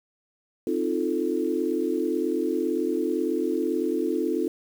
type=chord; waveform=sine; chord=F dominant seventh; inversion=second; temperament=equal; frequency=261.6 / 311.1 / 349.2 / 440 Hz; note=C4 / Eb4 / F4 / A4; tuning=0 / 0 / 0 / 0 cents; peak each=-30 / -28 / -27 / -29 dBFS; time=0.67-4.48 s; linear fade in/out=2 ms; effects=8-bit